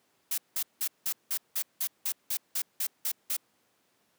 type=noise bursts; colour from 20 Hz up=blue; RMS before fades=-30 dBFS; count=13; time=0.31-3.367 s; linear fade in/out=5 ms; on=69 ms; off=180 ms; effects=pink hiss -70 dBFS RMS until 4.18 s + high-pass 200 Hz 12 dB/octave